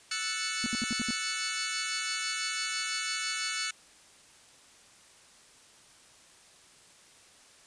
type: chord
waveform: 15% pulse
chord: F# minor seventh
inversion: third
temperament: equal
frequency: 1318.5 / 1480 / 1760 / 2217 Hz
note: E6 / F#6 / A6 / C#7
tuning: 0 / 0 / 0 / 0 cents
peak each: -32 / -30 / -33 / -28 dBFS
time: 0.11-3.71 s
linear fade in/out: 5 ms
type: tone bursts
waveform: sine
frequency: 233.1 Hz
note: A#3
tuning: in tune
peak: -29 dBFS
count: 6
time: 0.64-1.106 s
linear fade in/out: 0 ms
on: 21 ms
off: 68 ms
effects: white hiss -57 dBFS RMS until 7.66 s + resampled to 22050 Hz